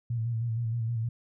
sine tone with vibrato, 115.4 Hz, A#2, 17 cents flat, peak -27 dBFS, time 0.1-1.09 s, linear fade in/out 5 ms, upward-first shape square, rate 6.4 Hz, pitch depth 47 cents each way, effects none

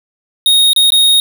square tone with dropouts, 3731 Hz, A#7, 1 cent sharp, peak -7 dBFS, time 0.46-1.2 s, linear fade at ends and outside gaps 1 ms, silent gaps 0.732-0.762 / 0.904-0.921 s, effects none

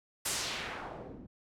white noise with low-pass filter sweep, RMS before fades -39 dBFS, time 0.25-1.27 s, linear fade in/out 10 ms, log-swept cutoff 11000 to 210 Hz, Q 1.2, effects none

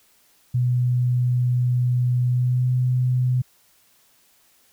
sine tone with pitch glide, 123.9 to 126.14 Hz, B2 to B2, +6 to +37 cents, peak -17 dBFS, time 0.54-3.42 s, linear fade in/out 10 ms, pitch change +31 cents, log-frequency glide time 2.28-2.7 s, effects white hiss -59 dBFS RMS until 4.72 s

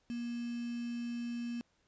sine tone with quantisation, 237.6 Hz, A#3, 33 cents sharp, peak -36 dBFS, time 0.1-1.61 s, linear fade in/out 0 ms, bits 8, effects pink hiss -74 dBFS RMS until 1.87 s + resampled to 16000 Hz

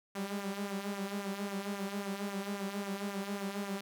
sawtooth tone with flanger, 199.3 Hz, G3, 29 cents sharp, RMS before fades -38 dBFS, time 0.15-3.81 s, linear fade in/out 5 ms, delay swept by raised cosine 0.21 to 4.91 ms, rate 3.7 Hz, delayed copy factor -0.6, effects none

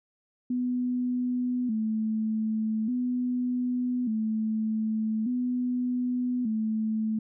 sine tone with vibrato, 233.1 Hz, A#3, in tune, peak -25 dBFS, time 0.5-7.19 s, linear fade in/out 5 ms, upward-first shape square, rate 0.42 Hz, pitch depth 110 cents each way, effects none

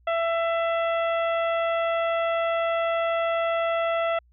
harmonic tone, 667 Hz, E5, 20 cents sharp, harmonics 1 / 2 / 3 / 4 / 5, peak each -23 / -29 / -34 / -37 / -41 dBFS, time 0.07-4.19 s, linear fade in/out 5 ms, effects added 60 Hz sine -56 dBFS peak until 4.32 s

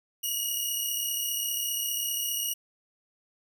10% pulse tone pair together, 2872 / 2907 Hz, F7 / F#7, +48 / -31 cents, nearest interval unison, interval 21 cents, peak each -23 / -23 dBFS, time 0.23-2.54 s, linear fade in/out 10 ms, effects none

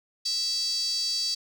5% pulse tone with high-pass filter, 659.3 Hz, E5, in tune, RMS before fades -28 dBFS, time 0.25-1.35 s, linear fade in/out 10 ms, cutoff 4600 Hz, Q 8.4, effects none

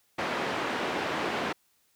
pink band-pass noise, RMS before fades -31 dBFS, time 0.18-1.53 s, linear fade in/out 10 ms, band 280 to 2600 Hz, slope 12 dB/octave, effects white hiss -69 dBFS RMS until 1.95 s

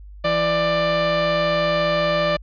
sawtooth tone pair together, 166.65 / 592 Hz, E3 / D5, +19 / +14 cents, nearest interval octave + minor seventh, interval 2195 cents, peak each -22 / -14 dBFS, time 0.24-2.37 s, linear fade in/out 10 ms, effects added 50 Hz sine -37 dBFS peak until 2.42 s + resampled to 11025 Hz

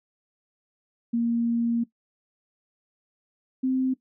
sine tone pair in turn, 233.7 / 260 Hz, A#3 / C4, +5 / -11 cents, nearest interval major second, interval 184 cents, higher second, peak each -21 dBFS, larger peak neither, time 1.13-1.84 / 3.63-3.94 s, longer first, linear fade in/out 10 ms, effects noise-tail reverb RT60 0.1 s tail -17 dB re dry

